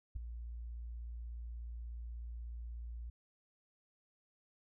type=tone with ADSR envelope; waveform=sine; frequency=58.27 Hz; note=A#1; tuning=in tune; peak=-33 dBFS; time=0.15-3.1 s; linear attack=13 ms; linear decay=7 ms; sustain=-9 dB; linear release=6 ms; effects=none